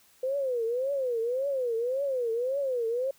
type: tone with vibrato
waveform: sine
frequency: 505 Hz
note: B4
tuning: 39 cents sharp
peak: -26 dBFS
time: 0.23-3.11 s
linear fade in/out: 5 ms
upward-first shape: triangle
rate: 1.8 Hz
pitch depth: 220 cents each way
effects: white hiss -61 dBFS RMS until 3.18 s